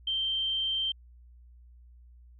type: tone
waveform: sine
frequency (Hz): 3136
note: G7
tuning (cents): 0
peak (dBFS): -27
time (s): 0.07-0.92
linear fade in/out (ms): 5
effects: added 60 Hz sine -51 dBFS peak until 2.39 s